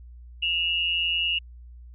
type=tone pair together; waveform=sine; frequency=2702 / 2873 Hz; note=E7 / F7; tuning=+42 / +48 cents; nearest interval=minor second; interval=106 cents; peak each=-27 / -24 dBFS; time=0.42-1.39 s; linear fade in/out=10 ms; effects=added 60 Hz sine -42 dBFS peak until 1.94 s